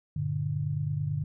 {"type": "chord", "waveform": "sine", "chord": "G minor", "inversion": "none", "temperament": "just", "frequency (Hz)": [98, 117.6, 147], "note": ["G2", "Bb2", "D3"], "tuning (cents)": [0, 16, 2], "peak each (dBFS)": [-34, -35, -29], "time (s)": [0.16, 1.24], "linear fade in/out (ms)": 5, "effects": []}